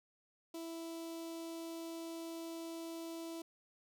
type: tone with notch filter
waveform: sawtooth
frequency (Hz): 330.4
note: E4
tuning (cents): +4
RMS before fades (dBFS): -45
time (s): 0.54-3.42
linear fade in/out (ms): 5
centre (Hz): 1700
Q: 0.85
effects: none